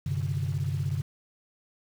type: chord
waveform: sine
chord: G suspended fourth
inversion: none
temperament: equal with one note detuned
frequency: 95.82 / 130.81 / 146.83 Hz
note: G2 / C3 / D3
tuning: -39 / 0 / 0 cents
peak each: -30 dBFS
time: 0.06-1.02 s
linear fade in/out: 5 ms
effects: tanh soft clip ceiling -20 dBFS + 8-bit